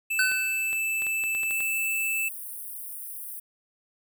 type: tone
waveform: square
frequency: 2637 Hz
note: E7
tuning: in tune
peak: -26 dBFS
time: 0.1-2.29 s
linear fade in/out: 10 ms
type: tone with exponential decay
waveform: square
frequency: 1516 Hz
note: F#6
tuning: 42 cents sharp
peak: -20 dBFS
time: 0.19-0.79 s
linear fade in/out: 2 ms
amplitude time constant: 130 ms
type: clicks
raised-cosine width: 0.3 ms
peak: -24 dBFS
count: 9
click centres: 0.317 / 0.73 / 1.021 / 1.067 / 1.238 / 1.35 / 1.433 / 1.509 / 1.605 s
type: high-pass noise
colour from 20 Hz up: white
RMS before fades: -38 dBFS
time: 1.49-3.4 s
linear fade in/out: 10 ms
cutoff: 8900 Hz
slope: 96 dB/octave
effects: none